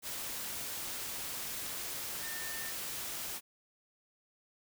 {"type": "tone in noise", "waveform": "sine", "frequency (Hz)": 1807, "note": "A6", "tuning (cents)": 46, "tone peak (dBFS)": -44, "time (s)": [2.2, 2.73], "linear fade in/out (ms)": 50, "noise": "white", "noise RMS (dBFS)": -40, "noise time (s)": [0.02, 3.41], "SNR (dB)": -7, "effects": []}